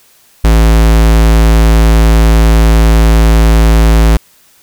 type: tone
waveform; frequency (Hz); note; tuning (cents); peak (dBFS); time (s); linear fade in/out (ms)
square; 55; A1; 0; -4; 0.44-4.17; 5
effects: white hiss -46 dBFS RMS until 4.62 s